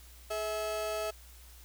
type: tone pair together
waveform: 35% pulse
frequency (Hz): 423.5 / 650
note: G#4 / E5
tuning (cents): +34 / -24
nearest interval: perfect fifth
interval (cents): 742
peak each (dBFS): -37 / -32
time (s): 0.3-1.11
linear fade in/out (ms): 10
effects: added 60 Hz sine -52 dBFS peak until 1.64 s + white hiss -57 dBFS RMS until 1.64 s